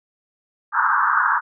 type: band-pass noise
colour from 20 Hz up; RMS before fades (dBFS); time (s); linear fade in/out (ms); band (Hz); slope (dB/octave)
white; -18; 0.72-1.41; 50; 890 to 1600; 96
effects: none

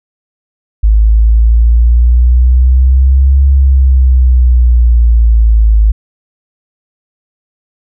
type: exponential two-way sweep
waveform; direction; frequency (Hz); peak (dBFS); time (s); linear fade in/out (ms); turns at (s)
sine; up then down; 52.7 to 68.6 to 52.7; -3; 0.83-5.92; 10; 3.46
effects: none

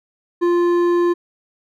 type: tone with hard clipping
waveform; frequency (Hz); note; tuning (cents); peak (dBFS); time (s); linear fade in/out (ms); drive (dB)
sine; 348.1; F4; -6; -15; 0.41-1.14; 20; 8
effects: none

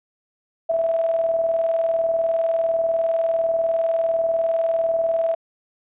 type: tone with tremolo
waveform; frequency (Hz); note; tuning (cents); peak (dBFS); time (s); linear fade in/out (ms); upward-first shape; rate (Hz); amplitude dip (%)
sine; 659.3; E5; 0; -16; 0.69-5.35; 10; square; 20; 40
effects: resampled to 8000 Hz

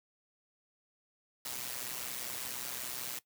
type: noise with amplitude modulation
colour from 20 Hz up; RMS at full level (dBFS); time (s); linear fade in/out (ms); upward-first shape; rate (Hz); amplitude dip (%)
white; -37; 1.45-3.19; 5; sine; 125; 70
effects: noise-tail reverb RT60 0.1 s tail -18 dB re dry + high-pass 80 Hz 12 dB/octave

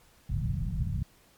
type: low-pass noise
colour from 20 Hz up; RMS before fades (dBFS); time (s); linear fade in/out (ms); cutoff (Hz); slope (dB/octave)
white; -30; 0.29-1.03; 10; 170; 48
effects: pink hiss -61 dBFS RMS until 1.37 s + MP3 96 kbps

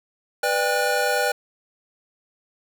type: tone cluster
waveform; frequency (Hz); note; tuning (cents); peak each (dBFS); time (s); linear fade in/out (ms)
square; 494.9 / 594 / 800 / 1455; B4 / D5 / G5 / F#6; +4 / +20 / +35 / -29; -26; 0.43-1.32; 5
effects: none

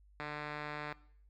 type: tone with low-pass filter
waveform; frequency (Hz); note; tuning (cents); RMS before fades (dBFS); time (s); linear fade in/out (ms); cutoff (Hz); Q
5% pulse; 149.1; D3; +27; -42; 0.2-0.93; 0; 2800; 2
effects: noise-tail reverb RT60 0.6 s tail -19 dB re dry + added 50 Hz sine -60 dBFS peak until 1.29 s

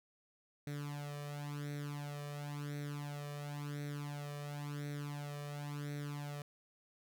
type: tone with flanger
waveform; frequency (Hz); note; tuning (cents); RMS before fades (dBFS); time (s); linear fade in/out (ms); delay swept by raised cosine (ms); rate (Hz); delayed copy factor
sawtooth; 145.4; D3; -17; -43; 0.67-6.42; 2; 0.5 to 1.7; 0.95; +0.75
effects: none

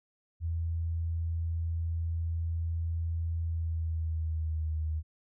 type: tone with pitch glide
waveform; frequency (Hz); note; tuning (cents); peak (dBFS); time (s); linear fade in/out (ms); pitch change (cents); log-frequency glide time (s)
sine; 82.9 to 78.34; E2 to D#2; +10 to +12; -29; 0.4-5.03; 50; -98; 3.42-4.75
effects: none

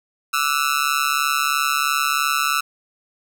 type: tone with amplitude modulation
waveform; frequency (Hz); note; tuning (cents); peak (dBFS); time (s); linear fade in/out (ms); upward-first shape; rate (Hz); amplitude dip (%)
sawtooth; 1321; E6; +3; -10; 0.33-2.61; 10; sine; 143; 100
effects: none

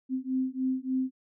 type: beating tone pair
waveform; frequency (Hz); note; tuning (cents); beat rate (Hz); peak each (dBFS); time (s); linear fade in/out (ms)
sine; 258.3 / 261.7; C4 / C4; -22 / 0; 3.4; -30; 0.09-1.11; 50
effects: none

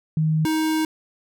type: tone pair in turn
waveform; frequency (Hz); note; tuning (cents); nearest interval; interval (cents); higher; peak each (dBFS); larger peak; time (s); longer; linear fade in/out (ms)
sine / square; 156.8 / 314.8; D#3 / D#4; +14 / +20; octave; 1206; second; -17 / -20; first; 0.17-0.45 / 0.45-0.85; second; 2
effects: none

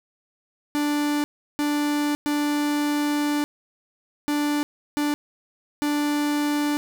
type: tone bursts at uneven times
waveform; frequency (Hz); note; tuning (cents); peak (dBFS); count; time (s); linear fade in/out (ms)
45% pulse; 293.7; D4; 0; -21; 6; 0.75-1.24 / 1.59-2.15 / 2.26-3.44 / 4.28-4.63 / 4.97-5.14 / 5.82-6.77; 0
effects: none

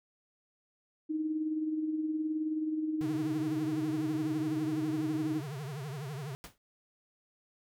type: tone with tremolo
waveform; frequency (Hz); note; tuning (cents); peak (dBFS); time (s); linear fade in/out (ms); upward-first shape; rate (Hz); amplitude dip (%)
sine; 311.4; D#4; +2; -28; 1.09-5.41; 20; sine; 19; 45
type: tone with vibrato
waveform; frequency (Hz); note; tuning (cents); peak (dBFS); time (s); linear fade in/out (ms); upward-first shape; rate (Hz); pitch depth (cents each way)
square; 141.7; C#3; +38; -38; 3.01-6.35; 0; triangle; 12; 220
type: noise with exponential decay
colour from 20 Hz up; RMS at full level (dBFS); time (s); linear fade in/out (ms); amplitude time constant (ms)
pink; -42; 6.44-6.58; 1; 30
effects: none

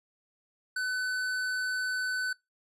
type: tone with hard clipping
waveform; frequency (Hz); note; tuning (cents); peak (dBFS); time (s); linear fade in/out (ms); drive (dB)
sine; 1507; F#6; +31; -31; 0.76-2.33; 5; 12
effects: noise-tail reverb RT60 0.2 s tail -24 dB re dry + resampled to 32000 Hz

